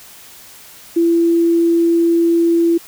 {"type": "tone", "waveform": "sine", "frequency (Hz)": 336.6, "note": "E4", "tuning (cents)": 36, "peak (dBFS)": -10, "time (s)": [0.96, 2.78], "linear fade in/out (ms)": 10, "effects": ["white hiss -40 dBFS RMS until 2.87 s"]}